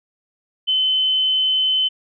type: tone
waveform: sine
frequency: 3050 Hz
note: G7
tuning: 48 cents flat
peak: -15 dBFS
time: 0.67-1.89 s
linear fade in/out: 20 ms
effects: none